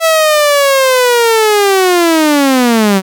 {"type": "linear sweep", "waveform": "sawtooth", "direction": "down", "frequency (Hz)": [659.3, 185.7], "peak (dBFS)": -3, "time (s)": [0, 3.02], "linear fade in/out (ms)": 50, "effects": []}